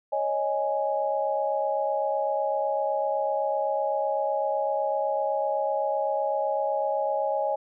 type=chord; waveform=sine; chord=C# suspended second; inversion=none; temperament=equal; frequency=554.4 / 622.3 / 830.6 Hz; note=C#5 / D#5 / G#5; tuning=0 / 0 / 0 cents; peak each=-28 dBFS; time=0.12-7.56 s; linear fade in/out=10 ms; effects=none